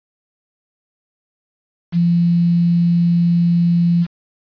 sine tone with quantisation, 171.7 Hz, F3, 29 cents flat, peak -11 dBFS, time 1.92-4.07 s, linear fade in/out 50 ms, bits 6, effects resampled to 11025 Hz

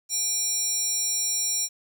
square tone with high-pass filter, 800 Hz, G5, 35 cents sharp, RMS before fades -26 dBFS, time 0.09-1.69 s, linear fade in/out 50 ms, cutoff 6300 Hz, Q 5.3, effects 10-bit

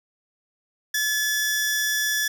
sawtooth tone pair together, 1719 / 5742 Hz, A6 / F8, -41 / +47 cents, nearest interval octave + major sixth, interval 2088 cents, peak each -19 / -26 dBFS, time 0.94-2.28 s, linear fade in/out 5 ms, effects none

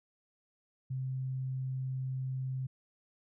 sine tone, 130.81 Hz, C3, in tune, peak -33 dBFS, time 0.9-2.67 s, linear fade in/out 10 ms, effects none

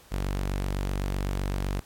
sawtooth tone, 47.86 Hz, G1, 41 cents flat, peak -23 dBFS, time 0.11-1.81 s, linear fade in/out 20 ms, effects pink hiss -54 dBFS RMS until 1.85 s + AAC 64 kbps

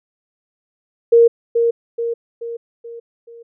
sine tone with echo, 466.2 Hz, A#4, in tune, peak -6 dBFS, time 1.12-1.28 s, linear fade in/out 10 ms, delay 430 ms, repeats 5, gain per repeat -6 dB, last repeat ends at 3.43 s, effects none

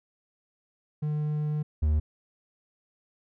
triangle tone pair in turn, 150.7 / 76.25 Hz, D3 / D#2, +45 / -34 cents, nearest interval octave, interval 1179 cents, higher first, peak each -24 / -19 dBFS, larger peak second, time 1.02-1.63 / 1.82-2 s, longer first, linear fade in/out 10 ms, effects none

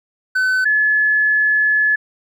triangle / sine tone pair in turn, 1515 / 1714 Hz, F#6 / A6, +40 / -46 cents, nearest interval major second, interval 214 cents, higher second, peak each -12 dBFS, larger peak neither, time 0.35-0.65 / 0.65-1.96 s, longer second, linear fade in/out 10 ms, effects none

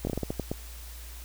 slowing click train, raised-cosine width 2 ms, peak -16 dBFS, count 9, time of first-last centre 0.05-0.515 s, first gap 21 ms, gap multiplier 1.28, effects added 58 Hz sine -41 dBFS peak until 1.24 s + white hiss -48 dBFS RMS until 1.24 s

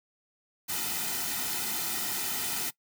white noise with comb filter, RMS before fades -32 dBFS, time 0.68-2.71 s, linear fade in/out 20 ms, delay 1.8 ms, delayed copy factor -0.75, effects noise-tail reverb RT60 0.1 s tail -21 dB re dry

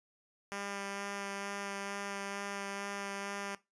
5% pulse tone with vibrato, 199.5 Hz, G3, 31 cents sharp, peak -27 dBFS, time 0.52-3.55 s, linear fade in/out 0 ms, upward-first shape sine, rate 2.2 Hz, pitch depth 10 cents each way, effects noise-tail reverb RT60 0.2 s tail -18 dB re dry + resampled to 22050 Hz

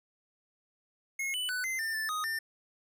square tone with pitch steps, 2166 / 2985 / 1494 / 2069 / 1796 / 1759 / 1248 / 1800 Hz, C#7 / F#7 / F#6 / C7 / A6 / A6 / D#6 / A6, -41 / +15 / +16 / -20 / +35 / -1 / +5 / +39 cents, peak -32 dBFS, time 1.19-2.39 s, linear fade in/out 5 ms, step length 150 ms, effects none

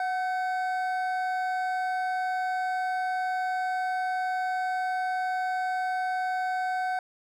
triangle tone pair together, 739 / 1530.1 Hz, F#5 / G6, -2 / -42 cents, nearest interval octave + minor second, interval 1260 cents, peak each -25 / -32 dBFS, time 0-6.99 s, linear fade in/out 2 ms, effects none

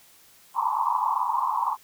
white band-pass noise, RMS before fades -25 dBFS, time 0.54-1.77 s, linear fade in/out 50 ms, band 850 to 1100 Hz, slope 96 dB/octave, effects white hiss -55 dBFS RMS until 1.83 s

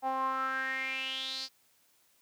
sawtooth tone with band-pass filter sweep, 263.9 Hz, C4, 15 cents sharp, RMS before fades -34 dBFS, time 0.02-1.49 s, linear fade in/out 50 ms, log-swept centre 800 to 4800 Hz, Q 6.9, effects white hiss -68 dBFS RMS until 2.21 s + high-pass 80 Hz 12 dB/octave

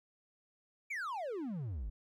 triangle exponential sweep, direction down, 2400 to 45.79 Hz, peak -35 dBFS, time 0.9-1.9 s, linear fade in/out 10 ms, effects none

